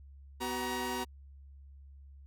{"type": "tone cluster", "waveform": "sawtooth", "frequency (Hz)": [248.7, 378.3, 945], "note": ["B3", "F#4", "A#5"], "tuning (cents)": [12, 38, 23], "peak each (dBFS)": [-35, -35, -33], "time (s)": [0.4, 1.05], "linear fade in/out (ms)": 20, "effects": ["added 69 Hz sine -50 dBFS peak until 2.26 s"]}